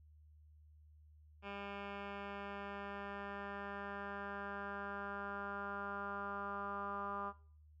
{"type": "tone with low-pass filter sweep", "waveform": "10% pulse", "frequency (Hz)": 200.5, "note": "G3", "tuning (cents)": 39, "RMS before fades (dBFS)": -45, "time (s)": [1.42, 7.33], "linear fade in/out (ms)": 50, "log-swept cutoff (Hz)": [2300, 1200], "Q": 5.1, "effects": ["noise-tail reverb RT60 0.5 s tail -19 dB re dry", "added 76 Hz sine -60 dBFS peak until 7.8 s"]}